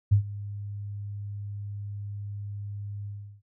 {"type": "tone with ADSR envelope", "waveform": "sine", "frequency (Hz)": 101.9, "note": "G#2", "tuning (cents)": -32, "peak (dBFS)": -14, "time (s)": [0.11, 3.42], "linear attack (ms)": 16, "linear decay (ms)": 98, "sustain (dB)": -19, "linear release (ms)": 360, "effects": []}